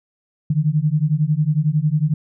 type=beating tone pair; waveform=sine; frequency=146.83 / 157.83 Hz; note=D3 / D#3; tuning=0 / +25 cents; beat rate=11 Hz; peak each=-18 dBFS; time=0.5-2.14 s; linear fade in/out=5 ms; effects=none